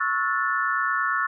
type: chord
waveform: sine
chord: F# minor seventh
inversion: second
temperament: equal with one note detuned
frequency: 1108.7 / 1318.5 / 1447 / 1760 Hz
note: C#6 / E6 / F#6 / A6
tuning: 0 / 0 / -39 / 0 cents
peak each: -27 dBFS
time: 0-1.27 s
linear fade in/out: 10 ms
effects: none